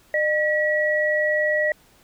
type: tone pair together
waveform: sine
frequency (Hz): 607 / 1925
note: D#5 / B6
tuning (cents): -43 / -45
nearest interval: octave + minor sixth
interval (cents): 1998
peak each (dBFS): -21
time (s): 0.14-1.72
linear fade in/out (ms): 2
effects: pink hiss -56 dBFS RMS until 2.03 s